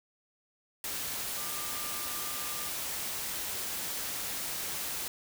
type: tone in noise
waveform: sine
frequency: 1195 Hz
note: D6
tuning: 30 cents sharp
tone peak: -45 dBFS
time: 1.37-2.69 s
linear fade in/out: 2 ms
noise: white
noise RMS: -36 dBFS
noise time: 0.84-5.08 s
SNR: -12 dB
effects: none